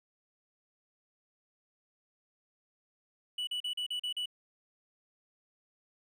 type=tone bursts; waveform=triangle; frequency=2955 Hz; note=F#7; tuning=3 cents flat; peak=-31 dBFS; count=7; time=3.38-4.258 s; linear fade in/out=5 ms; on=92 ms; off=39 ms; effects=none